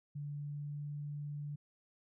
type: tone with pitch glide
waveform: sine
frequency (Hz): 145.3 to 146.23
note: D3 to D3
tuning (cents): -18 to -7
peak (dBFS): -39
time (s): 0.15-1.56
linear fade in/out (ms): 10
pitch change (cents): +11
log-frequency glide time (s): 0.34-0.86
effects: none